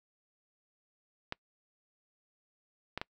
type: clicks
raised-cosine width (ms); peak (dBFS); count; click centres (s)
0.3; -19; 3; 1.324 / 2.976 / 3.015
effects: noise-tail reverb RT60 0.1 s tail -26 dB re dry